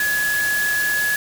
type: tone in noise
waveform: sine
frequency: 1691 Hz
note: G#6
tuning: 31 cents sharp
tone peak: -18 dBFS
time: 0-1.16 s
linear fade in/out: 2 ms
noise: white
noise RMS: -27 dBFS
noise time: 0-1.16 s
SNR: +6 dB
effects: none